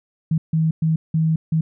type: tone bursts at uneven times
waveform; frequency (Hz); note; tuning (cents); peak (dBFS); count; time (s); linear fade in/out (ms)
sine; 160; D#3; +49; -15; 5; 0.31-0.38 / 0.53-0.71 / 0.82-0.96 / 1.14-1.36 / 1.52-1.61; 5
effects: none